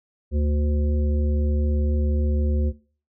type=harmonic tone with a mistuned harmonic; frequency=73.42 Hz; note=D2; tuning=in tune; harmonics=1 / 3 / 5 / 7; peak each=-19 / -29 / -33 / -36 dBFS; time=0.31-2.73 s; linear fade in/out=50 ms; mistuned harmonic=3; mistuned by=+31 cents; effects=noise-tail reverb RT60 0.4 s tail -19 dB re dry